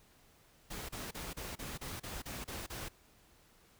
pink noise bursts, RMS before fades -43 dBFS, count 10, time 0.7-2.888 s, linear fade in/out 10 ms, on 190 ms, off 32 ms, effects pink hiss -65 dBFS RMS until 3.79 s

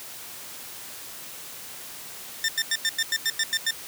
15% pulse tone bursts, 1800 Hz, A6, 39 cents sharp, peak -15 dBFS, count 10, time 2.44-3.708 s, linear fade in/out 2 ms, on 44 ms, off 92 ms, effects white hiss -40 dBFS RMS until 3.87 s + high-pass 80 Hz 12 dB/octave

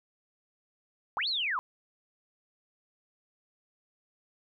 sine linear two-way sweep, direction up then down, 698.5 to 4500 to 943 Hz, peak -28 dBFS, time 1.17-1.59 s, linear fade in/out 0 ms, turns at 1.28 s, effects none

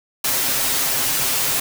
white noise with comb filter, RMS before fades -20 dBFS, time 0.24-1.6 s, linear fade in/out 5 ms, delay 7.5 ms, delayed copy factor +0.95, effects none

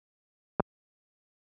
clicks, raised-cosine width 1 ms, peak -10 dBFS, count 2, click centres 0.598 / 0.603 s, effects high-pass 80 Hz 12 dB/octave

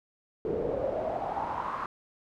brown noise with band-pass filter sweep, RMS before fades -32 dBFS, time 0.45-1.86 s, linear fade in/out 2 ms, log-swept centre 410 to 1200 Hz, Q 5.9, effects none

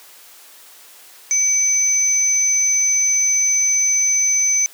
sine tone pair together, 2285 / 6100 Hz, D7 / G8, -48 / -48 cents, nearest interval octave + perfect fourth, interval 1700 cents, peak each -25 / -14 dBFS, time 1.31-4.66 s, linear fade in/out 0 ms, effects white hiss -44 dBFS RMS until 4.73 s + high-pass 400 Hz 12 dB/octave

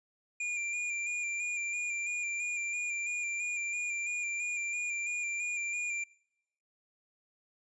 square tone with vibrato, 2400 Hz, D7, 37 cents sharp, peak -33 dBFS, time 0.4-6.04 s, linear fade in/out 5 ms, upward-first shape square, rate 3 Hz, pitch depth 25 cents each way, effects noise-tail reverb RT60 0.9 s tail -26 dB re dry + resampled to 22050 Hz

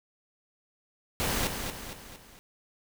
pink noise with echo, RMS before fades -29 dBFS, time 1.2-1.47 s, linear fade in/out 0 ms, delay 230 ms, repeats 4, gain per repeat -6 dB, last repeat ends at 2.39 s, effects none

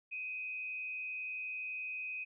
sine tone with frequency modulation, 2511 Hz, D#7, 15 cents sharp, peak -38 dBFS, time 0.11-2.25 s, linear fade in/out 20 ms, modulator 112 Hz, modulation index 0.51, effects none

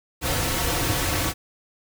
pink noise with comb filter, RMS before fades -24 dBFS, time 0.21-1.34 s, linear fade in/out 50 ms, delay 4.9 ms, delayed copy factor -0.65, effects none

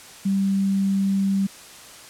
sine tone, 195.3 Hz, G3, 6 cents flat, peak -18 dBFS, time 0.25-1.47 s, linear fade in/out 10 ms, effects white hiss -43 dBFS RMS until 2.09 s + low-pass 10000 Hz 12 dB/octave

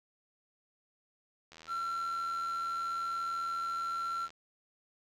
click train, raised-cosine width 0.2 ms, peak -34 dBFS, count 226, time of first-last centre 1.52-4.305 s, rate 80.8 Hz
triangle tone, 1357 Hz, E6, 50 cents sharp, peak -31 dBFS, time 1.67-4.29 s, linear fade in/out 50 ms
effects none

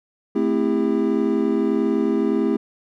triangle chord, A minor seventh, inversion none, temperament equal with one note detuned, 220 / 261.6 / 329.6 / 401.2 Hz, A3 / C4 / E4 / G4, 0 / 0 / 0 / +40 cents, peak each -21 dBFS, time 0.35-2.57 s, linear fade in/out 10 ms, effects none

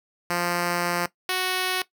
5% pulse tone pair in turn, 174.61 / 370 Hz, F3 / F#4, 0 / 0 cents, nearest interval octave + minor second, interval 1300 cents, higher second, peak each -12 dBFS, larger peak neither, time 0.3-1.06 / 1.29-1.82 s, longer first, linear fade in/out 2 ms, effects noise-tail reverb RT60 0.1 s tail -17 dB re dry

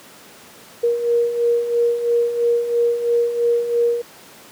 sine beating tone pair, 470.4 / 473.4 Hz, A#4 / A#4, +16 / +27 cents, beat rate 3 Hz, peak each -23 / -16 dBFS, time 0.83-4.02 s, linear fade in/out 10 ms, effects pink hiss -43 dBFS RMS until 4.51 s + high-pass 200 Hz 12 dB/octave

